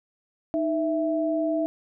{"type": "tone pair together", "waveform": "sine", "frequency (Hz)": [311.1, 659.2], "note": ["D#4", "E5"], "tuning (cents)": [0, 0], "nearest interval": "octave + minor second", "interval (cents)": 1300, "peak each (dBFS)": -25, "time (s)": [0.54, 1.66], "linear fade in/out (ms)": 0, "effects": []}